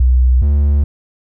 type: tone pair in turn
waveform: sine / triangle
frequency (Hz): 62.8 / 71.96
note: B1 / D2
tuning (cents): +30 / -35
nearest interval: major second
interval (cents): 235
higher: second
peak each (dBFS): -7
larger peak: neither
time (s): 0-0.42 / 0.42-0.84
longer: neither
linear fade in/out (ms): 5
effects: none